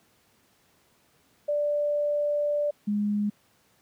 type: tone pair in turn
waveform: sine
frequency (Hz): 587.3 / 207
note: D5 / G#3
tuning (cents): 0 / -5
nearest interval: octave + tritone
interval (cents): 1805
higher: first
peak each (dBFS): -23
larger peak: neither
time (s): 1.48-2.71 / 2.87-3.3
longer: first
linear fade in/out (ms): 10
effects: pink hiss -64 dBFS RMS until 3.81 s + high-pass 100 Hz 12 dB/octave